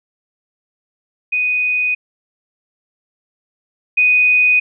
sine tone pair in turn, 2489 / 2489 Hz, D#7 / D#7, 0 / 0 cents, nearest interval unison, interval 0 cents, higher neither, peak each -14 / -9 dBFS, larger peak second, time 1.32-1.95 / 3.97-4.6 s, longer neither, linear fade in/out 10 ms, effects none

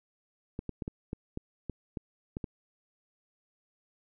clicks, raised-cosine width 3 ms, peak -22 dBFS, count 10, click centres 0.591 / 0.693 / 0.822 / 0.879 / 1.131 / 1.374 / 1.697 / 1.972 / 2.369 / 2.442 s, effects none

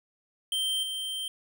square tone with level steps, 3136 Hz, G7, in tune, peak -27 / -32 dBFS, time 0.52-1.28 s, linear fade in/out 2 ms, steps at 0.83 s, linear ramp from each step 2 ms, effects none

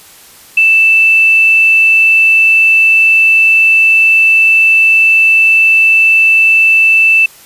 sine tone with quantisation, 2649 Hz, E7, 8 cents sharp, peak -4 dBFS, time 0.57-7.26 s, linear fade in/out 5 ms, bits 5, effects white hiss -38 dBFS RMS until 7.45 s + resampled to 32000 Hz

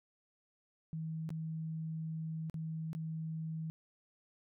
sine tone with dropouts, 160 Hz, D#3, 49 cents sharp, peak -37 dBFS, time 0.93-3.7 s, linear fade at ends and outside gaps 0 ms, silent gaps 1.291-1.304 / 2.498-2.542 / 2.931-2.95 s, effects none

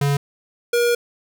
square tone pair in turn, 141.8 / 477 Hz, C#3 / A#4, +40 / +40 cents, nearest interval octave + major sixth, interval 2100 cents, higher second, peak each -17 / -16 dBFS, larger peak second, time 0.01-0.17 / 0.73-0.95 s, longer second, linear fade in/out 5 ms, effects none

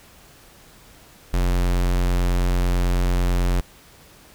square tone, 44.55 Hz, F1, 35 cents sharp, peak -18 dBFS, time 1.33-3.61 s, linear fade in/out 10 ms, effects pink hiss -49 dBFS RMS until 4.34 s

